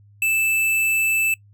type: tone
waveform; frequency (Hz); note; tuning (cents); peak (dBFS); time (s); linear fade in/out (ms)
square; 2637; E7; 0; -18; 0.22-1.34; 2
effects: noise-tail reverb RT60 0.1 s tail -24 dB re dry + added 102 Hz sine -48 dBFS peak until 1.53 s